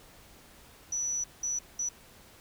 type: tone bursts at uneven times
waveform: sine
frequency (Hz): 5920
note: F#8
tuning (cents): 0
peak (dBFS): -29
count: 3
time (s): 0.92-1.24 / 1.43-1.59 / 1.79-1.89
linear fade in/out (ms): 5
effects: pink hiss -55 dBFS RMS until 2.4 s